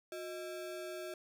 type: ring-modulated tone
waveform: square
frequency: 493.9 Hz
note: B4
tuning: in tune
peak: -39 dBFS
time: 0.12-1.14 s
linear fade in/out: 2 ms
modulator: 133 Hz
effects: none